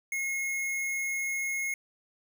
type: tone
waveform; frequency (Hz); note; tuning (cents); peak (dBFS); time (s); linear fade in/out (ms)
square; 2163; C#7; -43; -30; 0.12-1.74; 2
effects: none